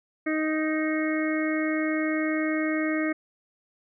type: harmonic tone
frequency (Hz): 311.6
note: D#4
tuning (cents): +3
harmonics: 1 / 2 / 4 / 5 / 6 / 7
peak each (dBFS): -25 / -32 / -37 / -38 / -34 / -34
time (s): 0.26-3.13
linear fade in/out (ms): 10
effects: none